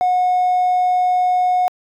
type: tone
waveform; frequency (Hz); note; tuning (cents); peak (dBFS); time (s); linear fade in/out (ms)
triangle; 728; F#5; -28; -10; 0.01-1.68; 0
effects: tanh soft clip ceiling -9 dBFS